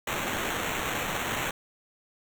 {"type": "noise with sample-and-hold", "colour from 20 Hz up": "blue", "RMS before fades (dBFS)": -31, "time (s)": [0.07, 1.51], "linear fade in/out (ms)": 5, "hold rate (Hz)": 4900, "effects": []}